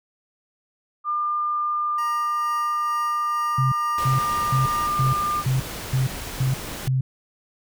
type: tone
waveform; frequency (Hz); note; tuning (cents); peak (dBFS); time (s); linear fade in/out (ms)
sine; 1201; D6; +38; -21; 1.04-5.44; 50
type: tone with tremolo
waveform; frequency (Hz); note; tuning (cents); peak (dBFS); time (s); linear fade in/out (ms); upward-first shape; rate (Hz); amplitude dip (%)
25% pulse; 941; A#5; +16; -28; 1.98-4.87; 5; sine; 2.2; 40
type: tone bursts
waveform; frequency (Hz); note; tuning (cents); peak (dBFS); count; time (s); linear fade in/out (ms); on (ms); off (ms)
sine; 130.9; C3; +1; -18; 8; 3.58-7.01; 5; 140; 330
type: noise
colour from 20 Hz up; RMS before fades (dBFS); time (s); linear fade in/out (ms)
pink; -33; 3.98-6.88; 2
effects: none